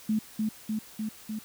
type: tone with echo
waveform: sine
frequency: 216.4 Hz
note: A3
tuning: 29 cents flat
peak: -23 dBFS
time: 0.09-0.19 s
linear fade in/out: 5 ms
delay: 300 ms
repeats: 4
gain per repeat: -2 dB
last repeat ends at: 1.39 s
effects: white hiss -50 dBFS RMS until 1.44 s